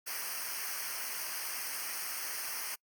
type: noise with comb filter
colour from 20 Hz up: white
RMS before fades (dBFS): -38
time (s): 0.06-2.76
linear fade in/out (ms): 20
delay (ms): 0.27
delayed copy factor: -0.95
effects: noise-tail reverb RT60 0.1 s tail -26 dB re dry + Opus 48 kbps